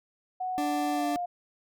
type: tone with pitch glide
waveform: sine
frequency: 740 to 707 Hz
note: F#5 to F5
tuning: 0 to +21 cents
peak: -29 dBFS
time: 0.4-1.26 s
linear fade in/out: 10 ms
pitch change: -79 cents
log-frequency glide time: 0.93-1.06 s
type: tone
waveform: 40% pulse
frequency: 293.7 Hz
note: D4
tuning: in tune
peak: -28 dBFS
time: 0.58-1.16 s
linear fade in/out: 0 ms
effects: none